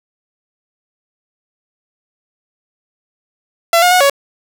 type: tone with pitch steps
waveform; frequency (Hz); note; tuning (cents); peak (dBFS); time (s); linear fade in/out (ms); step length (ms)
sawtooth; 675 / 716 / 729 / 559; E5 / F5 / F#5 / C#5; +41 / +43 / -26 / +14; -4; 3.73-4.098; 2; 92
effects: none